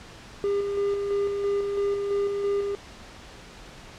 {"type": "tone with tremolo", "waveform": "triangle", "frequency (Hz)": 402.3, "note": "G4", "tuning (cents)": 45, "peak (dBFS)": -20, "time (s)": [0.44, 2.75], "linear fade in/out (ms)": 0, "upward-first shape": "square", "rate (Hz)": 3, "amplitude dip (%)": 35, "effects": ["pink hiss -45 dBFS RMS until 3.98 s", "low-pass 6000 Hz 12 dB/octave"]}